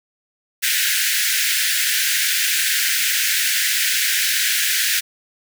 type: high-pass noise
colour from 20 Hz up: pink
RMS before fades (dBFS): -19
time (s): 0.62-5.01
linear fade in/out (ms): 20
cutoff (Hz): 1500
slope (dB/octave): 96
effects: none